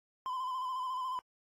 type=tone with vibrato; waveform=triangle; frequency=1024 Hz; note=C6; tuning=38 cents flat; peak=-32 dBFS; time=0.26-1.19 s; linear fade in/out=0 ms; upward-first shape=square; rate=14 Hz; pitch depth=37 cents each way; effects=AAC 48 kbps